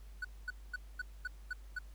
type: tone bursts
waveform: triangle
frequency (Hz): 1485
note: F#6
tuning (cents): +6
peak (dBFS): -34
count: 7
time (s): 0.22-1.789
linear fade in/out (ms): 5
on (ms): 27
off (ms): 230
effects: added 50 Hz sine -49 dBFS peak until 1.94 s + pink hiss -66 dBFS RMS until 1.94 s